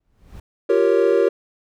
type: noise with exponential growth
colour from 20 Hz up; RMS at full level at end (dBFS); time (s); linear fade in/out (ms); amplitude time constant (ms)
brown; -34; 0-0.4; 5; 86
type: chord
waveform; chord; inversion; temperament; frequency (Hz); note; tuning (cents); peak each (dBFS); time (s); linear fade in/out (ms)
triangle; G half-diminished seventh; third; equal; 349.2 / 392 / 466.2 / 554.4; F4 / G4 / Bb4 / Db5; 0 / 0 / 0 / 0; -19 / -16 / -16 / -19; 0.69-1.29; 10
effects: none

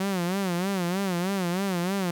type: tone with vibrato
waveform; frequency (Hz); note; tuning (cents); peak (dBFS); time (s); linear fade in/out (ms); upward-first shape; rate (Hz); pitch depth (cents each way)
sawtooth; 185; F#3; 0; -21; 0-2.11; 5; sine; 3.2; 130
effects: none

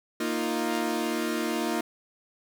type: chord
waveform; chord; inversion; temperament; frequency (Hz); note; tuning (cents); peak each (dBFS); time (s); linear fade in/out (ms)
sawtooth; Bb suspended fourth; none; equal; 233.1 / 311.1 / 349.2; Bb3 / Eb4 / F4; 0 / 0 / 0; -27; 0.2-1.81; 5
effects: none

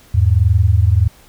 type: tone pair together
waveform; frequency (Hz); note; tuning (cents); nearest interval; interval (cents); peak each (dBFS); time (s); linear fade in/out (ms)
sine; 82.41 / 103.83; E2 / G#2; 0 / 0; major third; 400; -12; 0.14-1.08; 10
effects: pink hiss -47 dBFS RMS until 1.28 s

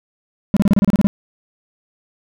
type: tone bursts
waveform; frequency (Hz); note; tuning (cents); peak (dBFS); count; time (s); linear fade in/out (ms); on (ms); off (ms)
triangle; 200; G3; +35; -7; 10; 0.54-1.07; 0; 26; 30
effects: none

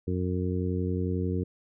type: harmonic tone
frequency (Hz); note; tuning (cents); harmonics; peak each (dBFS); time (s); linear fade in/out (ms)
91.1; F#2; -26; 1 / 2 / 3 / 4 / 5; -29 / -32 / -34 / -35 / -36; 0.07-1.44; 10
effects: none

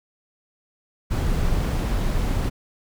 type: noise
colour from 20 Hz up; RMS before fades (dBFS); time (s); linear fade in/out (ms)
brown; -22; 1.1-2.5; 20
effects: none

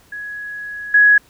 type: tone with level steps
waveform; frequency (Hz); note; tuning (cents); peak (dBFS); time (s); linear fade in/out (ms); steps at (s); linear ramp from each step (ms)
sine; 1673; G#6; +12; -26 / -7; 0.12-1.18; 5; 0.94; 5
effects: pink hiss -52 dBFS RMS until 1.29 s

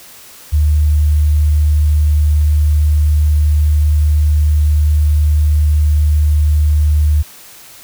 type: tone with sample-and-hold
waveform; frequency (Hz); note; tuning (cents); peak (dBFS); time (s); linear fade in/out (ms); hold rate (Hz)
sine; 75.2; D2; +42; -8; 0.52-7.23; 20; 11025
effects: white hiss -38 dBFS RMS until 7.83 s

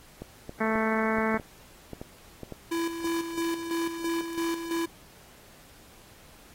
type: clicks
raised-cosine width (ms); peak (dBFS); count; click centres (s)
2; -24; 10; 0.22 / 0.494 / 0.756 / 1.185 / 1.344 / 1.398 / 1.933 / 2.015 / 2.433 / 2.523
type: harmonic tone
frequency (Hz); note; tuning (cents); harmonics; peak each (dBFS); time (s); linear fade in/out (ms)
220.6; A3; +5; 1 / 2 / 3 / 4 / 5 / 6 / 7 / 8 / 9 / 10; -28 / -31 / -33 / -34 / -35 / -36 / -36 / -37 / -38 / -38; 0.6-1.38; 10
type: tone with tremolo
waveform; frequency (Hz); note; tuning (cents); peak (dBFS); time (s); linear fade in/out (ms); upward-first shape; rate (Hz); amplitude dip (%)
square; 333.9; E4; +22; -27; 2.71-4.86; 10; square; 3; 55
effects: pink hiss -54 dBFS RMS until 6.54 s + AAC 48 kbps

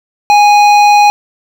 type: tone with hard clipping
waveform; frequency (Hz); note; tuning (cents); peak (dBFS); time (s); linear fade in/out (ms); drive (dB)
sine; 827; G#5; -8; -5; 0.3-1.1; 0; 12
effects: none

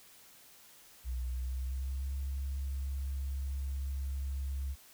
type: tone with pitch glide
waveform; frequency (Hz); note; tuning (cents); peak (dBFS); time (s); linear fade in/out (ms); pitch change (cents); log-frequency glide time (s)
sine; 61.74 to 68.11; B1 to C#2; 0 to -30; -32; 1.04-4.76; 50; +170; 1.23-2.13
effects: tanh soft clip ceiling -30 dBFS + white hiss -58 dBFS RMS until 4.93 s

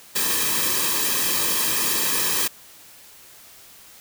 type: noise with comb filter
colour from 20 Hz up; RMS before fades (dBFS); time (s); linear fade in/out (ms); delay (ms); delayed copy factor
white; -22; 0.15-2.48; 10; 1.4; -0.75
effects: white hiss -47 dBFS RMS until 4 s

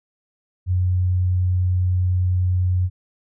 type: tone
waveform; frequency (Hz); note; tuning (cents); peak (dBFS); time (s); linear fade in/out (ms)
sine; 91; F#2; -28; -16; 0.66-2.9; 50
effects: none

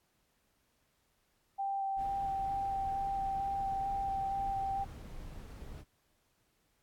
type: tone with vibrato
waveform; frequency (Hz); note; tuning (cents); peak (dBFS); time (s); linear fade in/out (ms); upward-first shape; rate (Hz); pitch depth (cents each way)
sine; 784; G5; 0; -32; 1.58-4.85; 20; square; 2.2; 8
type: noise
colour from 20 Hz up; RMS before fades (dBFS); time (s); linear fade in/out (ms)
brown; -46; 1.96-5.85; 50
effects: pink hiss -75 dBFS RMS until 6.82 s + AAC 64 kbps

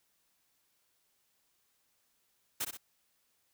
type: noise with echo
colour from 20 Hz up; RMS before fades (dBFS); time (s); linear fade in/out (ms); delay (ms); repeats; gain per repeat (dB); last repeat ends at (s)
white; -34; 2.6-2.65; 10; 62; 2; -6; 2.774
effects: white hiss -75 dBFS RMS until 3.53 s

